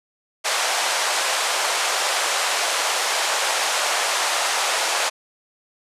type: band-pass noise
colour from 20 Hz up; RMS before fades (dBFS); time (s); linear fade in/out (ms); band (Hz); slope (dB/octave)
pink; -22; 0.44-5.1; 20; 590 to 9400; 24
effects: resampled to 32000 Hz